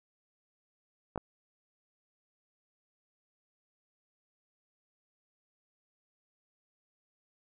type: clicks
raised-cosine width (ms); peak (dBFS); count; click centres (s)
1; -21; 2; 1.159 / 1.177
effects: none